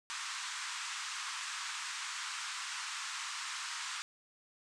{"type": "band-pass noise", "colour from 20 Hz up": "pink", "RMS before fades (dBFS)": -41, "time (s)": [0.1, 4.02], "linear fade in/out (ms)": 0, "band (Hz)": [1000, 8600], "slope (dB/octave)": 48, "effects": []}